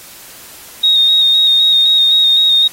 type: tone with vibrato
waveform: sine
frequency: 3729 Hz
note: A#7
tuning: in tune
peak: -7 dBFS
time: 0.83-2.68 s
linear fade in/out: 10 ms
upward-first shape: square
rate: 3.9 Hz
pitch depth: 20 cents each way
effects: white hiss -36 dBFS RMS until 2.72 s + AAC 48 kbps